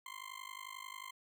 20% pulse tone with amplitude modulation, 1046.5 Hz, C6, in tune, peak -37 dBFS, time 0.06-1.11 s, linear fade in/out 2 ms, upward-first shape sine, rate 51.2 Hz, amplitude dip 95%, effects none

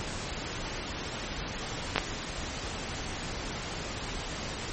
clicks, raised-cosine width 0.3 ms, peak -7 dBFS, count 2, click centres 1.96 / 1.981 s, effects pink hiss -36 dBFS RMS until 4.72 s + MP3 32 kbps

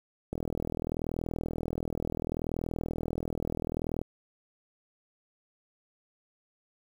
click train, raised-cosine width 2 ms, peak -19 dBFS, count 151, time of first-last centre 0.33-4.016 s, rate 40.7 Hz, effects 8-bit

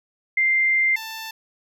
sine / 10% pulse tone pair in turn, 2093 / 886.9 Hz, C7 / A5, 0 / +14 cents, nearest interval octave + minor third, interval 1486 cents, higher first, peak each -16 / -23 dBFS, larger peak first, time 0.37-0.96 / 0.96-1.31 s, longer first, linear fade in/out 5 ms, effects none

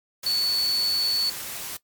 sine tone in noise, 4448 Hz, C#8, 5 cents sharp, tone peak -20 dBFS, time 0.26-1.3 s, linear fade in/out 5 ms, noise white, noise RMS -34 dBFS, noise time 0.23-1.77 s, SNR +11 dB, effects noise-tail reverb RT60 0.1 s tail -18 dB re dry + MP3 96 kbps

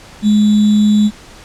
sine tone with sample-and-hold, 210.2 Hz, G#3, 21 cents sharp, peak -7 dBFS, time 0.22-1.11 s, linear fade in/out 50 ms, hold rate 3675 Hz, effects pink hiss -38 dBFS RMS until 1.44 s + low-pass 8000 Hz 12 dB/octave

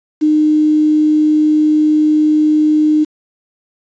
sine tone with quantisation, 305.6 Hz, D#4, 31 cents flat, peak -8 dBFS, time 0.21-3.05 s, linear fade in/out 20 ms, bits 6, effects resampled to 16000 Hz

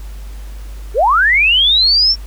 sine linear sweep, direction up, 369 to 5530 Hz, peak -8 dBFS, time 0.94-2.16 s, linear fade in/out 50 ms, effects added 50 Hz sine -26 dBFS peak until 2.26 s + pink hiss -43 dBFS RMS until 2.26 s

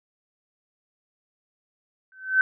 sine tone with exponential growth, 1532 Hz, G6, 40 cents flat, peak -12 dBFS, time 2.12-2.41 s, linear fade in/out 1 ms, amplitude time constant 61 ms, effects none

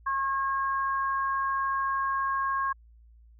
sine tone pair together, 1085.9 / 1627 Hz, C#6 / G#6, -36 / -36 cents, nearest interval perfect fifth, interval 700 cents, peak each -26 / -33 dBFS, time 0.06-2.73 s, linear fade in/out 10 ms, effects added 57 Hz sine -52 dBFS peak until 3.39 s

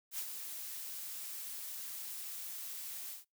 blue noise with ADSR envelope, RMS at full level -38 dBFS, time 0.11-3.25 s, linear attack 75 ms, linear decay 63 ms, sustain -6 dB, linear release 150 ms, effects noise-tail reverb RT60 0.2 s tail -24 dB re dry

